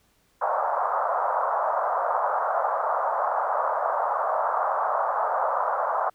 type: band-pass noise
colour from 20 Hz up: pink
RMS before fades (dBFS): -25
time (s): 0.41-6.1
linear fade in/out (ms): 10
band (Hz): 580 to 1300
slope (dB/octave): 48
effects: pink hiss -65 dBFS RMS until 6.14 s